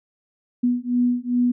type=beating tone pair; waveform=sine; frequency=243.7 / 246.2 Hz; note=B3 / B3; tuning=-23 / -5 cents; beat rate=2.5 Hz; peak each=-21 dBFS; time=0.63-1.52 s; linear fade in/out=10 ms; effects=none